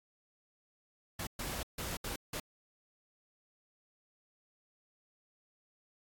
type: noise bursts at uneven times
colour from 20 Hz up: pink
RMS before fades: -39 dBFS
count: 5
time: 1.19-1.27 / 1.39-1.63 / 1.78-1.97 / 2.04-2.16 / 2.33-2.4 s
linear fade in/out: 5 ms
effects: AAC 64 kbps